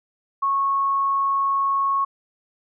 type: tone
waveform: sine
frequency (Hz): 1100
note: C#6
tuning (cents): -14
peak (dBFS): -18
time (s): 0.42-2.05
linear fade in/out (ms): 10
effects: none